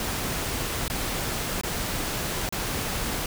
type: noise with dropouts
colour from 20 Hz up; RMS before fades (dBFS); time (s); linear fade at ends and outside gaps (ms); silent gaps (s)
pink; -29; 0-3.26; 2; 0.881-0.899 / 1.612-1.634 / 2.491-2.524
effects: none